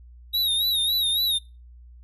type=tone with vibrato; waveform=square; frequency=3795 Hz; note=A#7; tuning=30 cents sharp; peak=-21 dBFS; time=0.33-1.39 s; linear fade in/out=20 ms; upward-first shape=sine; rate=3.6 Hz; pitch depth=81 cents each way; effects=noise-tail reverb RT60 0.3 s tail -24 dB re dry + added 60 Hz sine -44 dBFS peak until 2.03 s